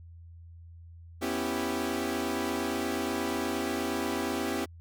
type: chord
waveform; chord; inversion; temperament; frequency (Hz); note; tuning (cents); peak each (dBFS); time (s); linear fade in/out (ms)
sawtooth; C# half-diminished seventh; third; equal with one note detuned; 246.9 / 275.3 / 329.6 / 392; B3 / C#4 / E4 / G4; 0 / -12 / 0 / 0; -31; 1.21-4.66; 20
effects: added 84 Hz sine -46 dBFS peak until 4.8 s